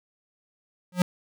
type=tone with exponential growth; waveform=square; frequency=180 Hz; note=F#3; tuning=47 cents flat; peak=-15 dBFS; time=0.92-1.02 s; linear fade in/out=2 ms; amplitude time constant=20 ms; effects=none